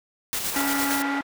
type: noise with tremolo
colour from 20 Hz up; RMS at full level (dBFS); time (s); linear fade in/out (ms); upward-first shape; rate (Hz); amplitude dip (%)
white; -27; 0.33-1.02; 0; square; 8.7; 35
type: band-pass noise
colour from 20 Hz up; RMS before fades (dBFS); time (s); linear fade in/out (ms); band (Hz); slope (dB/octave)
white; -33; 0.51-1.23; 50; 520 to 1600; 12
type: harmonic tone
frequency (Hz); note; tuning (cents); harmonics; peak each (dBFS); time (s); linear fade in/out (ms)
279.8; C#4; +16; 1 / 3 / 5 / 7; -26 / -31 / -32 / -33; 0.56-1.21; 2
effects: none